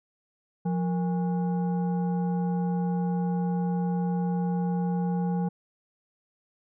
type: tone with frequency modulation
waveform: sine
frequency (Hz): 175.9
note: F3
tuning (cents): +13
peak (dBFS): -24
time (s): 0.65-5.49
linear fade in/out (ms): 10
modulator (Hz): 641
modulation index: 0.51
effects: none